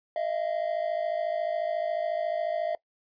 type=tone pair together; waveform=triangle; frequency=625.9 / 680 Hz; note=D#5 / F5; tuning=+10 / -46 cents; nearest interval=minor second; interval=144 cents; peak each=-28 dBFS; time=0.16-2.75 s; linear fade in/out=2 ms; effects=noise-tail reverb RT60 0.1 s tail -20 dB re dry + resampled to 11025 Hz